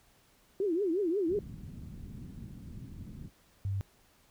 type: tone with vibrato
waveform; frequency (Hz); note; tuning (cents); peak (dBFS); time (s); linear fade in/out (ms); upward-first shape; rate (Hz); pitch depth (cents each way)
sine; 366; F#4; -19; -27; 0.6-1.39; 2; triangle; 5.6; 280
type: low-pass noise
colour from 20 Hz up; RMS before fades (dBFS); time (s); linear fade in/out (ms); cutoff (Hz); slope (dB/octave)
white; -45; 1.26-3.31; 50; 220; 24
type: tone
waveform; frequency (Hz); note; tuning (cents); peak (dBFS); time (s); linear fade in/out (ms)
sine; 98; G2; 0; -30; 3.65-3.81; 0
effects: pink hiss -65 dBFS RMS until 4.3 s